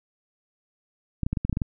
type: clicks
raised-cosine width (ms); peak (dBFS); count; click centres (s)
5; -13; 9; 1.233 / 1.265 / 1.33 / 1.372 / 1.45 / 1.496 / 1.528 / 1.571 / 1.618
effects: none